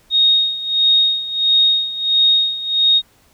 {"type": "tone with tremolo", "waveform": "sine", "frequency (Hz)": 3729, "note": "A#7", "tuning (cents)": 0, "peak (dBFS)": -9, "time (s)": [0.1, 3.02], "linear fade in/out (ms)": 50, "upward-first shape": "sine", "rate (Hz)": 1.5, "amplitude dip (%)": 80, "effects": ["pink hiss -54 dBFS RMS until 3.33 s"]}